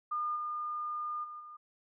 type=tone with level steps; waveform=sine; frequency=1213 Hz; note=D#6; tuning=44 cents flat; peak=-31 / -34 / -42 / -46 dBFS; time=0.11-1.57 s; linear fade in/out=10 ms; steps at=0.35 / 1.23 / 1.39 s; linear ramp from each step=20 ms; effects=none